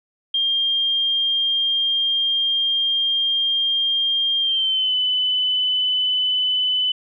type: tone with pitch glide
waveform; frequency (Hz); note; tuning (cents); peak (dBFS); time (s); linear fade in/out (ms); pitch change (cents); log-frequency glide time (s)
sine; 3205 to 3008; G7 to F#7; +38 to +28; -17; 0.34-6.92; 5; -110; 4.39-4.95
effects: none